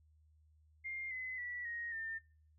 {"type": "tone with pitch steps", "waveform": "sine", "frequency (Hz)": [2114, 2031, 1952, 1875.8, 1802.5], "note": ["C7", "B6", "B6", "A#6", "A6"], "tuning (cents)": [17, 48, -21, 10, 41], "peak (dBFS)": -40, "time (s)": [0.84, 2.19], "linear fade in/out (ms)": 20, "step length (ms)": 270, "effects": ["noise-tail reverb RT60 0.5 s tail -24 dB re dry", "added 77 Hz sine -65 dBFS peak until 2.58 s"]}